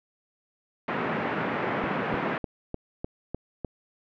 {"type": "band-pass noise", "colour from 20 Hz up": "pink", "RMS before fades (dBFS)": -29, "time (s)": [0.88, 2.38], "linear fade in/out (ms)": 2, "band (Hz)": [160, 2200], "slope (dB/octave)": 24}
{"type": "click train", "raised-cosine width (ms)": 2, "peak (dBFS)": -18, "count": 7, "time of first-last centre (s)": [1.84, 3.647], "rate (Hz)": 3.32}
{"effects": []}